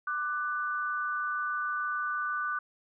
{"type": "tone pair together", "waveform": "sine", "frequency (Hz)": [1183, 1490.5], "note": ["D6", "F#6"], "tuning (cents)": [12, 12], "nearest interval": "major third", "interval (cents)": 400, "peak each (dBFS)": [-32, -32], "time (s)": [0.07, 2.59], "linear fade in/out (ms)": 5, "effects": []}